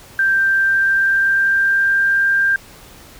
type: tone with pitch glide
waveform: sine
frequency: 1574 to 1590.5 Hz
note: G6 to G6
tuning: +7 to +25 cents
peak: -12 dBFS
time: 0.19-2.56 s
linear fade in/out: 2 ms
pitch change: +18 cents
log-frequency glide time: 0.46-2.22 s
effects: pink hiss -42 dBFS RMS until 3.19 s